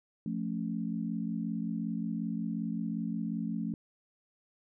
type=chord; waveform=sine; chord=F augmented; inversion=none; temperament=equal; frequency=174.61 / 220 / 277.2 Hz; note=F3 / A3 / C#4; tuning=0 / 0 / 0 cents; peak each=-36 / -34 / -39 dBFS; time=0.26-3.74 s; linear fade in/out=2 ms; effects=none